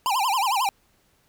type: tone with vibrato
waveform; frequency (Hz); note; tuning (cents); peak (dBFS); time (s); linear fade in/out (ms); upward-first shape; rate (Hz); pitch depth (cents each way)
square; 906; A#5; -50; -21; 0.06-0.69; 0; sine; 11; 270
effects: pink hiss -64 dBFS RMS until 1.28 s